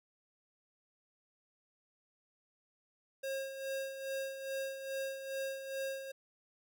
square tone with tremolo, 539 Hz, C#5, 49 cents flat, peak -36 dBFS, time 3.23-6.12 s, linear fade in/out 10 ms, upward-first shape sine, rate 2.4 Hz, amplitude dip 60%, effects none

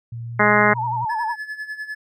sine tone with pitch glide, 116.54 to 120.93 Hz, A#2 to B2, 0 to -36 cents, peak -28 dBFS, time 0.12-1.05 s, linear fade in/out 5 ms, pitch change +64 cents, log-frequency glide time 0.25-0.58 s
harmonic tone, 209.1 Hz, G#3, 12 cents sharp, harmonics 1 / 2 / 3 / 4 / 5 / 6 / 7 / 8 / 9 / 10, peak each -22 / -22 / -22 / -22 / -22 / -22 / -22 / -22 / -22 / -22 dBFS, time 0.39-0.74 s, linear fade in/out 10 ms
sine tone with vibrato, 910 Hz, A#5, 42 cents flat, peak -21 dBFS, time 0.74-1.36 s, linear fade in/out 50 ms, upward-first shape sine, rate 11 Hz, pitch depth 98 cents each way
triangle tone with tremolo, 1719 Hz, A6, 41 cents flat, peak -24 dBFS, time 1.09-1.95 s, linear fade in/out 10 ms, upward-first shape sine, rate 10 Hz, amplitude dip 75%
effects none

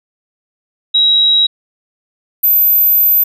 sine tone pair in turn, 3849 / 13716 Hz, B7 / A9, -45 / -45 cents, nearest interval octave + minor seventh, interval 2200 cents, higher second, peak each -7 dBFS, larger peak neither, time 0.94-1.47 / 2.43-3.24 s, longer second, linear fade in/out 10 ms, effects none

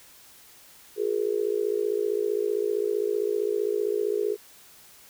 sine tone with amplitude modulation, 415.4 Hz, G#4, in tune, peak -19 dBFS, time 0.96-4.37 s, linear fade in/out 50 ms, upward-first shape sine, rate 55.4 Hz, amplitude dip 95%, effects white hiss -52 dBFS RMS until 5.09 s

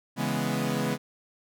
sawtooth chord, C# minor seventh, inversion none, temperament equal, 138.59 / 164.81 / 207.7 / 246.9 Hz, C#3 / E3 / G#3 / B3, 0 / 0 / 0 / 0 cents, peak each -28 / -29 / -27 / -27 dBFS, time 0.16-0.98 s, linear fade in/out 50 ms, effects none

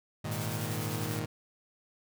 sawtooth chord, Ab suspended second, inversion none, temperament equal, 103.83 / 116.54 / 155.56 Hz, Ab2 / Bb2 / Eb3, 0 / 0 / 0 cents, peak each -33 dBFS, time 0.24-1.26 s, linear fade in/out 10 ms
white noise with tremolo, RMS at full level -41 dBFS, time 0.31-1.2 s, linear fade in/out 10 ms, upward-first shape square, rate 10 Hz, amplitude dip 30%
effects none

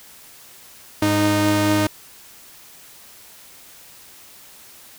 sawtooth tone pair together, 104.2 / 308.3 Hz, G#2 / D#4, +6 / -16 cents, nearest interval octave + perfect fifth, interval 1878 cents, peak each -18 / -13 dBFS, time 1.02-1.87 s, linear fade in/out 5 ms, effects white hiss -45 dBFS RMS until 4.98 s

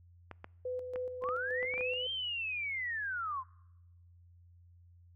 clicks, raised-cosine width 0.5 ms, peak -29 dBFS, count 9, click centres 0.313 / 0.444 / 0.959 / 1.239 / 1.289 / 1.629 / 1.739 / 1.779 / 1.809 s
sine tone with tremolo, 503 Hz, B4, 32 cents sharp, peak -34 dBFS, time 0.65-2.07 s, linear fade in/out 5 ms, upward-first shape square, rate 3.5 Hz, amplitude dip 45%
sine linear two-way sweep, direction up then down, 995 to 3180 to 995 Hz, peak -34 dBFS, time 1.21-3.44 s, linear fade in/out 50 ms, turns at 2.11 s
effects noise-tail reverb RT60 0.9 s tail -24 dB re dry + added 87 Hz sine -57 dBFS peak until 5.15 s

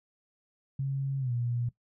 sine tone with pitch glide, 136.5 to 120.21 Hz, C#3 to B2, -26 to -46 cents, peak -28 dBFS, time 0.79-1.69 s, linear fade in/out 5 ms, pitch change -220 cents, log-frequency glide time 1.19-1.32 s, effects noise-tail reverb RT60 0.1 s tail -17 dB re dry

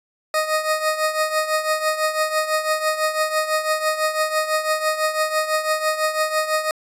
20% pulse tone with tremolo, 622.3 Hz, D#5, in tune, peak -11 dBFS, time 0.34-6.71 s, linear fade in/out 2 ms, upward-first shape triangle, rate 6 Hz, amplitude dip 75%, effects resampled to 32000 Hz

